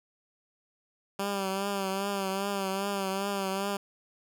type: tone with vibrato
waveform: 10% pulse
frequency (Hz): 196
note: G3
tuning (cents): 0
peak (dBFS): -21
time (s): 1.19-3.77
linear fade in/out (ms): 5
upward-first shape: triangle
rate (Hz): 2.5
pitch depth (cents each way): 58
effects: none